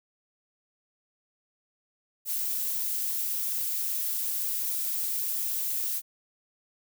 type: noise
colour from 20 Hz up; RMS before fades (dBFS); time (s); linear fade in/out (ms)
violet; -30; 2.25-6.02; 50
effects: none